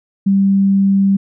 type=tone; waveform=sine; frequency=196 Hz; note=G3; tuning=in tune; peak=-9 dBFS; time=0.26-1.17 s; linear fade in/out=10 ms; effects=none